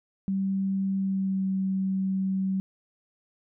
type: tone with pitch glide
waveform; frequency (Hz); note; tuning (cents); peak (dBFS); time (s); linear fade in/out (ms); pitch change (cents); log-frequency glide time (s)
sine; 193.5 to 191.06; G3 to G3; -22 to -44; -24; 0.28-2.6; 0; -22; 0.98-1.46
effects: none